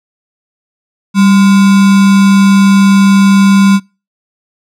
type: tone with sample-and-hold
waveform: sine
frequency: 196 Hz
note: G3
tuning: in tune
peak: -3 dBFS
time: 1.14-3.8 s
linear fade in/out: 50 ms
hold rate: 1225 Hz
effects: noise-tail reverb RT60 0.3 s tail -25 dB re dry + low-pass 9000 Hz 12 dB/octave